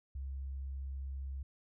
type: tone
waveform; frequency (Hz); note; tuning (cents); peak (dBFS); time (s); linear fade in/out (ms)
sine; 67.5; C#2; -45; -38; 0.15-1.43; 5
effects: none